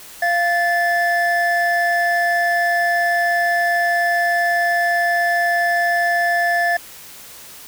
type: tone pair together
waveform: triangle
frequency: 693.1 / 1745 Hz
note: F5 / A6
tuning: -13 / -15 cents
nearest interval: octave + major third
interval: 1598 cents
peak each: -16 dBFS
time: 0.22-6.77 s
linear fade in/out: 5 ms
effects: white hiss -39 dBFS RMS until 7.67 s